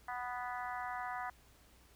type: harmonic tone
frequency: 246.9 Hz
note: B3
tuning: in tune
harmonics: 3 / 4 / 5 / 6 / 7 / 8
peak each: -42 / -44 / -46 / -48 / -49 / -50 dBFS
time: 0.08-1.3 s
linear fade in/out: 5 ms
effects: added 60 Hz sine -65 dBFS peak until 1.95 s + pink hiss -65 dBFS RMS until 1.95 s